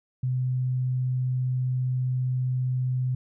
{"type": "tone", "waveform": "sine", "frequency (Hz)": 127.5, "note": "C3", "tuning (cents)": -44, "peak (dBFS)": -23, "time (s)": [0.23, 3.15], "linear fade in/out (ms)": 5, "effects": []}